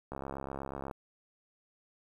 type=click train; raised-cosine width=1 ms; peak=-25 dBFS; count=55; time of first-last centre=0.12-0.912 s; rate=68.2 Hz; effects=10-bit